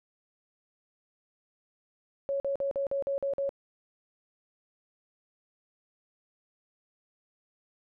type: tone bursts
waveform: sine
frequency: 554.4 Hz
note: C#5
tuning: in tune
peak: -27 dBFS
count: 8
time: 2.29-3.492 s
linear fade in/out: 0 ms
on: 110 ms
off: 46 ms
effects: none